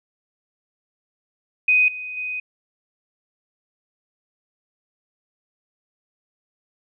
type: tone with level steps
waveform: sine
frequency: 2500 Hz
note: D#7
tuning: 8 cents sharp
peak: -13 / -29 / -25 dBFS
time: 1.68-2.4 s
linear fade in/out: 5 ms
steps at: 1.88 / 2.17 s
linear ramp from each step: 2 ms
effects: none